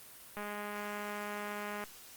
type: click train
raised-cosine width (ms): 0.5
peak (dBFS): -26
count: 305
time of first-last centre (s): 0.37-1.839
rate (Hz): 207
effects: white hiss -53 dBFS RMS until 2.16 s + Opus 32 kbps